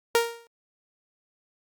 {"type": "tone with exponential decay", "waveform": "sawtooth", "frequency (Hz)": 466.2, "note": "A#4", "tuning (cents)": 0, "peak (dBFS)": -12, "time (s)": [0.15, 0.47], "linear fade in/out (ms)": 1, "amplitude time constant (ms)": 68, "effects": ["Opus 48 kbps"]}